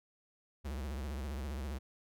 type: tone with vibrato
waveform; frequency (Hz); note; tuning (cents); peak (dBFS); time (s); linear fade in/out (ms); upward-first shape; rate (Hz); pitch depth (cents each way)
square; 69.3; C#2; 0; -38; 0.64-1.79; 20; sine; 15; 170
effects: none